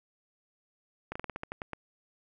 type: slowing click train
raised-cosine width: 0.5 ms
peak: -21 dBFS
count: 10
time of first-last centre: 1.12-1.733 s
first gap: 35 ms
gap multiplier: 1.16
effects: none